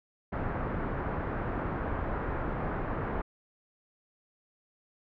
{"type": "low-pass noise", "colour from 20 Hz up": "pink", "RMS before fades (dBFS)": -33, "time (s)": [0.32, 3.22], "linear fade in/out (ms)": 10, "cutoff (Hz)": 1600, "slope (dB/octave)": 24, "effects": []}